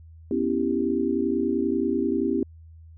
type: chord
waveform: sine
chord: C# half-diminished seventh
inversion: third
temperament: equal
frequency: 246.9 / 277.2 / 329.6 / 392 Hz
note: B3 / C#4 / E4 / G4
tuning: 0 / 0 / 0 / 0 cents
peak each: -27 dBFS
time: 0.31-2.43 s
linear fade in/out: 2 ms
effects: added 81 Hz sine -44 dBFS peak until 2.97 s